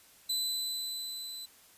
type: tone with level ramp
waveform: sawtooth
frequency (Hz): 4012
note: B7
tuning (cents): +26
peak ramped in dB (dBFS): -26 to -38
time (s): 0.29-1.46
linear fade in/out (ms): 10
effects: white hiss -59 dBFS RMS until 1.77 s + resampled to 32000 Hz